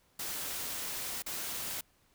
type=noise with dropouts; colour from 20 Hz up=white; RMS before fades=-38 dBFS; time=0.19-1.81 s; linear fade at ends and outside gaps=5 ms; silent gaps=1.223-1.262 s; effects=pink hiss -69 dBFS RMS until 2.14 s